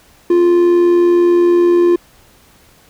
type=tone with amplitude modulation; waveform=triangle; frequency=348.9 Hz; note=F4; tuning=2 cents flat; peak=-4 dBFS; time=0.3-1.96 s; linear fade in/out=5 ms; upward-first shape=sine; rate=80.2 Hz; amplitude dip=35%; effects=pink hiss -48 dBFS RMS until 2.89 s